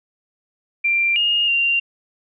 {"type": "tone with pitch steps", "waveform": "sine", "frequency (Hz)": [2369, 2846, 2773], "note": ["D7", "F7", "F7"], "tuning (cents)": [14, 32, -13], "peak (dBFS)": -15, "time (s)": [0.84, 1.8], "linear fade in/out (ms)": 10, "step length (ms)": 320, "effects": []}